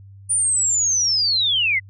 sine linear sweep, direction down, 9400 to 1968 Hz, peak -16 dBFS, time 0.29-1.8 s, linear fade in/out 20 ms, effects added 98 Hz sine -40 dBFS peak until 1.89 s

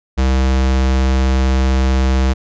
square tone, 65.41 Hz, C2, in tune, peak -12 dBFS, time 0.17-2.34 s, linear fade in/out 20 ms, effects resampled to 16000 Hz

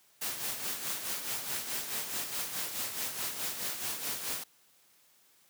white noise with tremolo, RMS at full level -34 dBFS, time 0.21-4.44 s, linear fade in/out 10 ms, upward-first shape sine, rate 4.7 Hz, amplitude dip 55%, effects white hiss -65 dBFS RMS until 5.49 s + high-pass 100 Hz 12 dB/octave

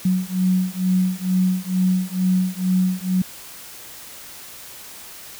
sine beating tone pair, 183.6 / 185.8 Hz, F#3 / F#3, -13 / +7 cents, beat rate 2.2 Hz, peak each -20 dBFS, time 0.05-3.22 s, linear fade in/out 5 ms, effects white hiss -39 dBFS RMS until 5.39 s

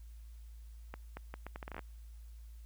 accelerating click train, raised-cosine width 0.5 ms, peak -28 dBFS, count 12, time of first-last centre 0.94-1.792 s, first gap 230 ms, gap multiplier 0.74, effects added 56 Hz sine -48 dBFS peak until 2.65 s + white hiss -70 dBFS RMS until 2.65 s

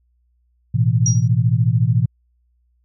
sine chord, A suspended second, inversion none, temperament just, 110 / 123.75 / 165 Hz, A2 / B2 / E3, 0 / +4 / +2 cents, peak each -17 / -16 / -21 dBFS, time 0.74-2.06 s, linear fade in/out 10 ms
sine tone with exponential decay, 5730 Hz, F8, 44 cents sharp, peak -14 dBFS, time 1.06-1.28 s, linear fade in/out 2 ms, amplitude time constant 47 ms
effects added 60 Hz sine -59 dBFS peak until 2.84 s

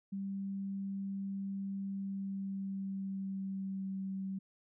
sine tone with pitch glide, 196 to 192.3 Hz, G3 to G3, 0 to -33 cents, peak -36 dBFS, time 0.12-4.39 s, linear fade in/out 10 ms, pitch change -33 cents, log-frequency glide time 1.9-3.94 s, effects none

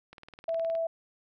click train, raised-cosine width 0.3 ms, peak -31 dBFS, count 13, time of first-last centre 0.13-0.752 s, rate 19.3 Hz
sine tone, 659.3 Hz, E5, in tune, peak -27 dBFS, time 0.48-0.87 s, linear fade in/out 5 ms
effects none

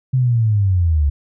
sine linear sweep, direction down, 131.9 to 69 Hz, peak -12 dBFS, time 0.13-1.1 s, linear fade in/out 10 ms, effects none

